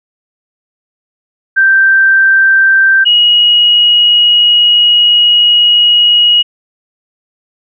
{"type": "tone pair in turn", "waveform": "sine", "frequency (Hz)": [1566, 2897], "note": ["G6", "F#7"], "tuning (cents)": [-2, -37], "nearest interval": "major seventh", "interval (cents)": 1065, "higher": "second", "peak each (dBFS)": -4, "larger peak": "neither", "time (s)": [[1.56, 3.05], [3.05, 6.43]], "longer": "second", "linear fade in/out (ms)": 20, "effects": []}